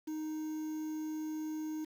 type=tone with quantisation; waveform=triangle; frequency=310.9 Hz; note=D#4; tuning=1 cent flat; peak=-34 dBFS; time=0.07-1.85 s; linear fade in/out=10 ms; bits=9; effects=none